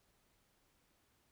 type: silence
effects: pink hiss -75 dBFS RMS until 1.31 s